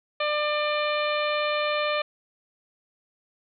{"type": "harmonic tone", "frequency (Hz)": 597, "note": "D5", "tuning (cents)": 28, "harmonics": [1, 2, 3, 4, 5, 6, 7], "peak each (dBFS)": [-26, -29, -34, -31, -36, -36, -39], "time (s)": [0.2, 2.02], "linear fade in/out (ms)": 5, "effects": []}